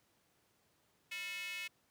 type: tone with high-pass filter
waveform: square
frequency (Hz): 197.8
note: G3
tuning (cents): +16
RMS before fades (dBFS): -43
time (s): 1.11-1.68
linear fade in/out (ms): 10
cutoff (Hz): 2400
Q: 5.7
effects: pink hiss -74 dBFS RMS until 1.9 s + high-pass 100 Hz 12 dB/octave